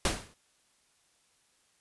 pink noise with exponential decay, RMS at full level -24 dBFS, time 0.05-0.34 s, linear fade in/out 2 ms, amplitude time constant 63 ms, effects white hiss -69 dBFS RMS until 1.8 s + resampled to 24000 Hz

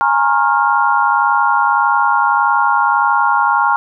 sine chord, Bb minor seventh, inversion third, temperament equal with one note detuned, 830.6 / 932.3 / 1083.4 / 1396.9 Hz, Ab5 / Bb5 / Db6 / F6, 0 / 0 / -40 / 0 cents, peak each -16 dBFS, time 0.01-3.76 s, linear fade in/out 0 ms, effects none

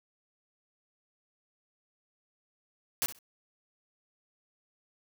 white noise with echo, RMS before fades -29 dBFS, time 3.02-3.06 s, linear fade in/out 0 ms, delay 64 ms, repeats 2, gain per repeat -15 dB, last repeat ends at 3.188 s, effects none

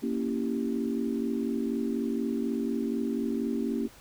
sine chord, A# diminished seventh, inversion none, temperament equal, 233.1 / 277.2 / 329.6 / 392 Hz, A#3 / C#4 / E4 / G4, 0 / 0 / 0 / 0 cents, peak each -30 / -32 / -36 / -35 dBFS, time 0.02-3.88 s, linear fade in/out 20 ms, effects pink hiss -53 dBFS RMS until 4 s

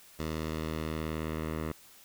10% pulse tone with low-pass filter sweep, 78.8 Hz, D#2, 23 cents sharp, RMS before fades -35 dBFS, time 0.19-1.72 s, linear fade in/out 5 ms, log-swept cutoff 6700 to 2000 Hz, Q 0.9, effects white hiss -56 dBFS RMS until 2.04 s

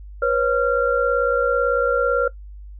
sine tone cluster, 489 / 547 / 1380 Hz, B4 / C#5 / F6, -17 / -23 / -21 cents, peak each -20 dBFS, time 0.22-2.28 s, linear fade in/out 5 ms, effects noise-tail reverb RT60 0.1 s tail -19 dB re dry + added 50 Hz sine -35 dBFS peak until 2.79 s

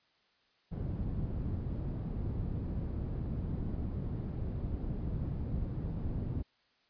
white low-pass noise, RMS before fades -36 dBFS, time 0.71-6.43 s, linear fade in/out 20 ms, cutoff 140 Hz, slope 12 dB/octave, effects white hiss -71 dBFS RMS until 6.89 s + resampled to 11025 Hz

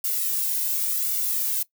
violet noise with flanger, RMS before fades -25 dBFS, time 0.04-1.63 s, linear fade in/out 5 ms, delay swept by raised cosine 1.4 to 1.97 ms, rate 0.9 Hz, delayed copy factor +1, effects noise-tail reverb RT60 0.1 s tail -19 dB re dry

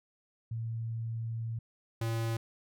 sine / square tone pair in turn, 114 / 114 Hz, A#2 / A#2, -38 / -38 cents, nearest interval unison, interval 0 cents, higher neither, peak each -33 / -31 dBFS, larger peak second, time 0.51-1.59 / 2.01-2.37 s, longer first, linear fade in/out 5 ms, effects none

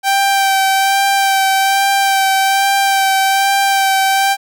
sawtooth tone with vibrato, 781 Hz, G5, 7 cents flat, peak -7 dBFS, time 0.03-4.37 s, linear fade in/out 50 ms, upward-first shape sine, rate 1.2 Hz, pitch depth 18 cents each way, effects none

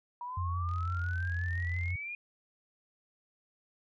sine exponential sweep, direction up, 957 to 2458 Hz, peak -37 dBFS, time 0.21-2.15 s, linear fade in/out 2 ms
sine tone with vibrato, 87.31 Hz, F2, in tune, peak -31 dBFS, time 0.37-1.96 s, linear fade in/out 5 ms, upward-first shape sine, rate 5.9 Hz, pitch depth 31 cents each way
click train, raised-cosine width 0.2 ms, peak -38 dBFS, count 53, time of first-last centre 0.69-1.905 s, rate 42.8 Hz
effects none

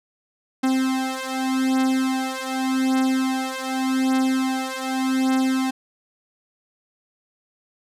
45% pulse beating tone pair, 261.6 / 262.45 Hz, C4 / C4, 0 / +5 cents, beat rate 0.85 Hz, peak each -23 dBFS, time 0.63-5.71 s, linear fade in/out 10 ms, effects low-pass 12000 Hz 12 dB/octave

